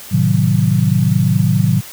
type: chord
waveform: sine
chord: A diminished seventh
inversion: none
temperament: equal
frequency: 110 / 130.81 / 155.56 / 185 Hz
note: A2 / C3 / Eb3 / Gb3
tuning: 0 / 0 / 0 / 0 cents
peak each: -16 dBFS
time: 0.11-1.81 s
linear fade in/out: 20 ms
effects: white hiss -34 dBFS RMS until 1.92 s